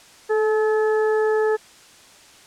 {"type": "harmonic tone with a mistuned harmonic", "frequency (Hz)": 430, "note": "A4", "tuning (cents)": -40, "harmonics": [1, 2, 3, 4], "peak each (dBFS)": [-17, -28, -33, -30], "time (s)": [0.29, 1.57], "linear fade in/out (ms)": 20, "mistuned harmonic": 1, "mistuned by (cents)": 16, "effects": ["white hiss -48 dBFS RMS until 2.46 s", "low-pass 8000 Hz 12 dB/octave"]}